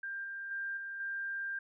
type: tone with level steps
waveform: sine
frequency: 1591 Hz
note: G6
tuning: 25 cents sharp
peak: -37 / -39 / -35 / -39 / -35 dBFS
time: 0.03-1.59 s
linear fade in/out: 5 ms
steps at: 0.24 / 0.51 / 0.77 / 1 s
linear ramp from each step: 2 ms
effects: none